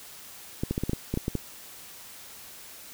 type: clicks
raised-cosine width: 3 ms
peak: -14 dBFS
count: 10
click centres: 0.635 / 0.71 / 0.779 / 0.836 / 0.895 / 0.933 / 1.14 / 1.174 / 1.281 / 1.353 s
effects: white hiss -46 dBFS RMS until 2.93 s